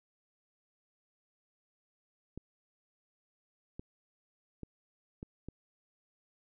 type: clicks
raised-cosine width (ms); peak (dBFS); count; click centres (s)
3; -29; 5; 2.376 / 3.795 / 4.633 / 5.229 / 5.486
effects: none